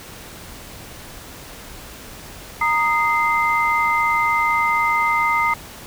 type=tone cluster; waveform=sine; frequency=930 / 1238 / 2079 Hz; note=A#5 / D#6 / C7; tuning=-4 / -9 / -12 cents; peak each=-20 dBFS; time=2.61-5.54 s; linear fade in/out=5 ms; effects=pink hiss -38 dBFS RMS until 5.86 s